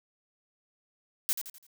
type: noise with echo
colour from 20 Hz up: blue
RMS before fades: -27 dBFS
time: 1.29-1.33 s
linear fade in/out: 0 ms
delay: 84 ms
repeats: 4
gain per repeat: -8 dB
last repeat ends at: 1.666 s
effects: none